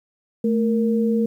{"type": "tone pair together", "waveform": "sine", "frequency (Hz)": [220, 466.2], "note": ["A3", "A#4"], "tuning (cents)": [0, 0], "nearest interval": "octave + minor second", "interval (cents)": 1300, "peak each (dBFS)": [-18, -22], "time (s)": [0.44, 1.26], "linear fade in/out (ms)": 5, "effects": ["9-bit"]}